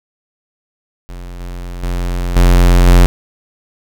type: tone with level steps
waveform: square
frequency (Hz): 44.24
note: F1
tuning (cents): +23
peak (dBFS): -27 / -24 / -16 / -6 / -4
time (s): 1.09-3.06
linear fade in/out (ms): 0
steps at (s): 1.4 / 1.83 / 2.36 / 2.87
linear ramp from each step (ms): 5
effects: none